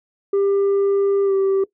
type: tone with pitch glide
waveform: sine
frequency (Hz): 397.2 to 388.4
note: G4 to G4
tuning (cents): +23 to -16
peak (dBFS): -12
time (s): 0.33-1.64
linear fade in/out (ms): 5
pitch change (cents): -39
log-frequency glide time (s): 1.24-1.33
effects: noise-tail reverb RT60 0.1 s tail -19 dB re dry + tanh soft clip ceiling -14 dBFS